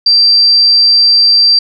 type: tone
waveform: sine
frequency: 4699 Hz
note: D8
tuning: in tune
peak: -4 dBFS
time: 0.06-1.59 s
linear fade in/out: 5 ms
effects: none